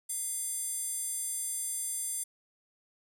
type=tone with high-pass filter; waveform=square; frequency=690 Hz; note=F5; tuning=21 cents flat; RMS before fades=-35 dBFS; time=0.09-2.24 s; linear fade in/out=10 ms; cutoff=8800 Hz; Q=4.6; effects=none